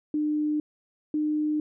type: tone pair in turn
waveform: sine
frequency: 301.3 / 303.2 Hz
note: D4 / D#4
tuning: +44 / -45 cents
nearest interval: unison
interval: 11 cents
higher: second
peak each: -23 dBFS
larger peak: neither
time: 0.14-0.6 / 1.14-1.6 s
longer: neither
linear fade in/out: 2 ms
effects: none